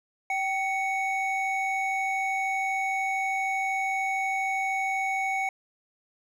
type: tone pair together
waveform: triangle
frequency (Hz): 772.3 / 2224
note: G5 / C#7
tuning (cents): -26 / +5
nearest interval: octave + tritone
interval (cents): 1831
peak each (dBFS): -26 / -27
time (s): 0.3-5.49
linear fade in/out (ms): 2
effects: none